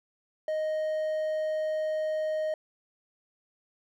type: tone with hard clipping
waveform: triangle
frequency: 622.3 Hz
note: D#5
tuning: in tune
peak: -28 dBFS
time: 0.48-2.54 s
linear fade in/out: 2 ms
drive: 6 dB
effects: none